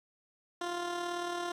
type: tone with amplitude modulation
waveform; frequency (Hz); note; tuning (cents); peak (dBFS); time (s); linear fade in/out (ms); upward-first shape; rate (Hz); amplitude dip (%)
15% pulse; 349.2; F4; 0; -26; 0.61-1.52; 5; sine; 38; 40
effects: low-pass 8000 Hz 12 dB/octave + 10-bit